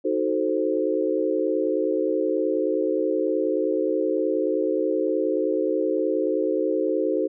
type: chord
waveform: sine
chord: D# diminished seventh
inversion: none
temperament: equal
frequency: 311.1 / 370 / 440 / 523.3 Hz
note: D#4 / F#4 / A4 / C5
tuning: 0 / 0 / 0 / 0 cents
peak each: -26 dBFS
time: 0.04-7.28 s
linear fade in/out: 20 ms
effects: none